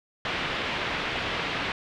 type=low-pass noise; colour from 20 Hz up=white; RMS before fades=-30 dBFS; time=0.25-1.72 s; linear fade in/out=2 ms; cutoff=3200 Hz; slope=24 dB/octave; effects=none